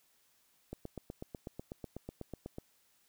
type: click train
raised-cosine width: 2 ms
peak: -28 dBFS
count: 16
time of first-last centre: 0.73-2.584 s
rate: 8.09 Hz
effects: white hiss -71 dBFS RMS until 3.08 s